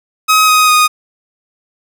sawtooth tone with pitch steps, 1268 / 1253.4 / 1239 Hz, D#6 / D#6 / D#6, +32 / +12 / -8 cents, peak -3 dBFS, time 0.28-0.88 s, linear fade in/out 20 ms, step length 200 ms, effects none

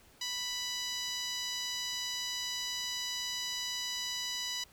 10% pulse tone with band-pass filter, 987.8 Hz, B5, in tune, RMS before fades -37 dBFS, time 0.21-4.64 s, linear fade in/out 5 ms, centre 5000 Hz, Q 0.88, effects pink hiss -61 dBFS RMS until 4.72 s

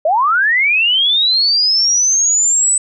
sine linear sweep, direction up, 587.3 to 8070 Hz, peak -10 dBFS, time 0.05-2.78 s, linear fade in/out 5 ms, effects none

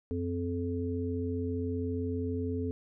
sine tone cluster, 91.2 / 258.8 / 432.3 Hz, F#2 / C4 / A4, -24 / -19 / -31 cents, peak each -34 / -34 / -36 dBFS, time 0.11-2.71 s, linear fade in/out 0 ms, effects none

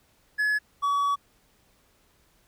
triangle tone pair in turn, 1700 / 1134.6 Hz, G#6 / C#6, +40 / +40 cents, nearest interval perfect fifth, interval 700 cents, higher first, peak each -20 dBFS, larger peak neither, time 0.38-0.59 / 0.82-1.16 s, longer second, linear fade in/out 20 ms, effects pink hiss -64 dBFS RMS until 2.47 s

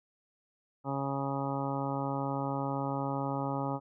harmonic tone, 137.9 Hz, C#3, 9 cents flat, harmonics 1 / 2 / 3 / 4 / 5 / 6 / 7 / 8 / 9, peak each -36 / -36 / -43 / -39 / -44 / -38 / -41 / -47 / -42 dBFS, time 0.84-3.8 s, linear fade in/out 50 ms, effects none

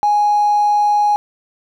triangle tone with hard clipping, 830.6 Hz, G#5, in tune, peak -11 dBFS, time 0.03-1.16 s, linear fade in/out 0 ms, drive 3 dB, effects none

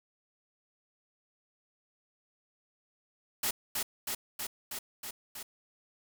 white noise with echo, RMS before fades -31 dBFS, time 3.43-3.51 s, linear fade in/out 5 ms, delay 320 ms, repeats 6, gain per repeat -2 dB, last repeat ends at 5.43 s, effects none

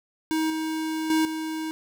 square tone with level steps, 316.7 Hz, D#4, 31 cents sharp, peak -23 / -27 / -20 / -29 dBFS, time 0.31-1.71 s, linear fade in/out 0 ms, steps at 0.5 / 1.1 / 1.25 s, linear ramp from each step 2 ms, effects none

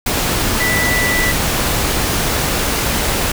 sine tone in noise, 1975.5 Hz, B6, in tune, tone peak -16 dBFS, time 0.6-1.32 s, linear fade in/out 5 ms, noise pink, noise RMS -17 dBFS, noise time 0.06-3.32 s, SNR -2 dB, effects none

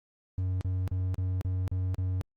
triangle tone bursts, 92.5 Hz, F#2, in tune, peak -25 dBFS, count 7, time 0.38-2.212 s, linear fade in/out 0 ms, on 230 ms, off 37 ms, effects Opus 32 kbps

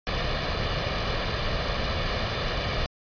pink noise with comb filter, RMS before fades -27 dBFS, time 0.07-2.86 s, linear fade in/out 0 ms, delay 1.7 ms, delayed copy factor +0.5, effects resampled to 11025 Hz

